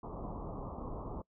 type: low-pass noise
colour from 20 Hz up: pink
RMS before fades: -42 dBFS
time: 0.03-1.22 s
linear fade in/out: 5 ms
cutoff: 1200 Hz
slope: 96 dB/octave
effects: noise-tail reverb RT60 0.1 s tail -24 dB re dry